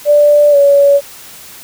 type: tone with pitch glide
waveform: sine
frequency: 587.3 to 565 Hz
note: D5 to C#5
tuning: 0 to +33 cents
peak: -4 dBFS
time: 0.05-1.01 s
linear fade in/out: 50 ms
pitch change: -67 cents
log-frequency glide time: 0.51-0.56 s
effects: white hiss -34 dBFS RMS until 1.63 s